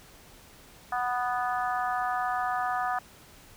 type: harmonic tone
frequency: 246.9 Hz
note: B3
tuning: in tune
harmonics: 3 / 4 / 5 / 6 / 7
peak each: -29 / -36 / -32 / -37 / -38 dBFS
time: 0.92-2.99 s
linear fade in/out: 5 ms
effects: pink hiss -53 dBFS RMS until 3.56 s